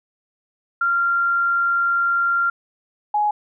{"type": "tone pair in turn", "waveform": "sine", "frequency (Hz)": [1385, 836.9], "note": ["F6", "G#5"], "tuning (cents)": [-15, 13], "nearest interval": "major sixth", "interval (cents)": 872, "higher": "first", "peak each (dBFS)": -16, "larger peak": "neither", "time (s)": [[0.81, 2.5], [3.14, 3.31]], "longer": "first", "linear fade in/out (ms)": 5, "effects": []}